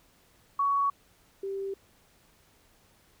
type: tone pair in turn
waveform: sine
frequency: 1121 / 391.3 Hz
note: C#6 / G4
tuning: +19 / -3 cents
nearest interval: octave + tritone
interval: 1822 cents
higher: first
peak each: -23 / -31 dBFS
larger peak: first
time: 0.59-0.9 / 1.43-1.74 s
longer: neither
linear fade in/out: 5 ms
effects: pink hiss -63 dBFS RMS until 3.2 s